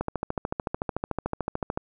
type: click train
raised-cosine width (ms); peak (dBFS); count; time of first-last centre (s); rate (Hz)
1; -13; 25; 0.01-1.775; 13.6
effects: none